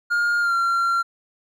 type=tone with pitch glide; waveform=triangle; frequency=1416 to 1373.3 Hz; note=F6 to F6; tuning=+23 to -30 cents; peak=-16 dBFS; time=0.1-1.03 s; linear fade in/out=20 ms; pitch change=-53 cents; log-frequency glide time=0.4-0.54 s; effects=none